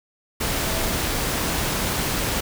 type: tone in noise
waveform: sine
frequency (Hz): 657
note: E5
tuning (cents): -6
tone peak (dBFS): -34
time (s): 0.66-1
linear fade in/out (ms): 10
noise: pink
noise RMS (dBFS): -24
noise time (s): 0.4-2.41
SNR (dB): -13
effects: none